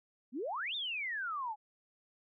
sine exponential two-way sweep, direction up then down, 220 to 3729 to 817 Hz, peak -35 dBFS, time 0.32-1.56 s, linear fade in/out 50 ms, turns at 0.75 s, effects none

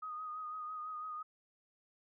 sine tone with vibrato, 1244.5 Hz, D#6, in tune, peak -40 dBFS, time 0.02-1.23 s, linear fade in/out 10 ms, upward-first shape sine, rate 6 Hz, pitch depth 31 cents each way, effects none

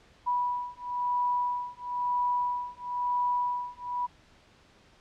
sine beating tone pair, 980 / 981 Hz, B5 / B5, -14 / -12 cents, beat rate 1 Hz, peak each -30 / -30 dBFS, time 0.26-4.07 s, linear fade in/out 20 ms, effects pink hiss -59 dBFS RMS until 5 s + low-pass 5000 Hz 12 dB/octave

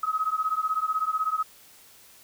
sine beating tone pair, 1265 / 1281 Hz, D#6 / E6, +28 / -50 cents, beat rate 16 Hz, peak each -27 dBFS, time 0.03-1.43 s, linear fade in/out 5 ms, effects white hiss -53 dBFS RMS until 2.23 s

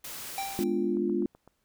white noise, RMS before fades -40 dBFS, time 0.04-0.64 s, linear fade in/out 5 ms
square tone with exponential decay, 784 Hz, G5, in tune, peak -30 dBFS, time 0.38-0.98 s, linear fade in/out 1 ms, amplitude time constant 130 ms
sine chord, G# diminished seventh, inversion none, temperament equal, 207.7 / 246.9 / 293.7 / 349.2 Hz, G#3 / B3 / D4 / F4, 0 / 0 / 0 / 0 cents, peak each -31 / -33 / -33 / -28 dBFS, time 0.59-1.26 s, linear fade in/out 0 ms
click train, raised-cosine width 1 ms, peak -37 dBFS, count 5, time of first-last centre 0.97-1.476 s, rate 7.9 Hz
effects pink hiss -75 dBFS RMS until 1.64 s

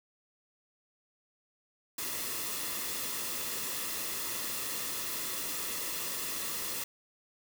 white noise with comb filter, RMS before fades -36 dBFS, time 1.98-6.84 s, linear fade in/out 5 ms, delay 1.3 ms, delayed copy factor -0.5, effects none

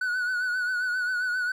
triangle tone with vibrato, 1480 Hz, F#6, in tune, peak -23 dBFS, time 0.01-1.52 s, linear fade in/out 5 ms, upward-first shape triangle, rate 7.5 Hz, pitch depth 57 cents each way, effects none

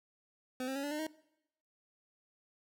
25% pulse tone with pitch steps, 255.3 / 266.1 / 277.4 / 289.2 / 301.5 / 314.3 Hz, C4 / C4 / C#4 / D4 / D4 / D#4, -42 / +29 / +1 / -27 / +46 / +18 cents, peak -32 dBFS, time 0.6-1.068 s, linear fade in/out 2 ms, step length 78 ms, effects noise-tail reverb RT60 0.8 s tail -21 dB re dry

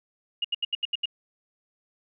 sine tone bursts, 2859 Hz, F7, 40 cents sharp, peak -23 dBFS, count 7, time 0.42-1.057 s, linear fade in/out 5 ms, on 25 ms, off 77 ms, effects none

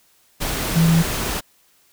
sine tone in noise, 164.81 Hz, E3, in tune, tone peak -12 dBFS, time 0.75-1.03 s, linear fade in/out 20 ms, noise pink, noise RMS -24 dBFS, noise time 0.4-1.41 s, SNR +9 dB, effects white hiss -58 dBFS RMS until 1.92 s

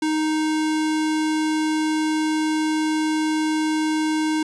square tone, 311.1 Hz, D#4, in tune, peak -20 dBFS, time 0.02-4.43 s, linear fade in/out 5 ms, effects resampled to 22050 Hz

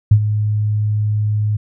sine tone with ADSR envelope, 105.8 Hz, G#2, 33 cents sharp, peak -3 dBFS, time 0.11-1.57 s, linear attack 7 ms, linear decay 71 ms, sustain -11 dB, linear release 9 ms, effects none

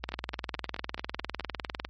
two click trains, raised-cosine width 0.3 ms, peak -23 / -15 dBFS, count 7 / 37, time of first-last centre 0.12-1.408 / 0.04-1.849 s, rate 4.66 / 19.9 Hz, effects added 60 Hz sine -47 dBFS peak until 1.89 s + MP3 32 kbps

